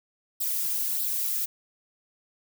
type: noise with flanger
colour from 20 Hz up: violet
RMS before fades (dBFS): -28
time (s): 0.4-1.46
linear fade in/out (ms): 10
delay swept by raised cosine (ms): 0.22 to 2.52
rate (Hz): 1.6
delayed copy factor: +0.6
effects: none